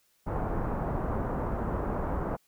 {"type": "low-pass noise", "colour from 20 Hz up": "pink", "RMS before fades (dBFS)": -31, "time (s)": [0.26, 2.37], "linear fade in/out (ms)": 20, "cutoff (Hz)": 1200, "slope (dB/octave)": 24, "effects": ["white hiss -69 dBFS RMS until 2.47 s"]}